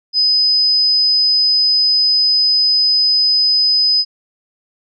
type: tone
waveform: sine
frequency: 5020 Hz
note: D#8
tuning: 15 cents sharp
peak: -10 dBFS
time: 0.13-4.05 s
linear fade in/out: 50 ms
effects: none